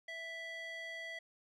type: tone with band-pass filter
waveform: square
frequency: 659.3 Hz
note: E5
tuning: in tune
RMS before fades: -45 dBFS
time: 0.08-1.19 s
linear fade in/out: 5 ms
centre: 2300 Hz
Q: 2.5
effects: none